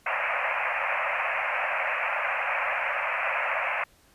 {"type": "band-pass noise", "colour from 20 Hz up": "white", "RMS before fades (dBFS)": -28, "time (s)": [0.06, 3.84], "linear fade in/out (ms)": 5, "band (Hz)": [530, 2600], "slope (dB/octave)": 96, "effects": ["pink hiss -60 dBFS RMS until 4.14 s", "resampled to 32000 Hz"]}